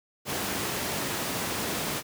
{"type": "high-pass noise", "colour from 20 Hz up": "pink", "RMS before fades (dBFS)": -31, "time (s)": [0.25, 2.03], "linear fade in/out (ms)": 50, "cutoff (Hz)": 130, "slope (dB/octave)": 12, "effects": []}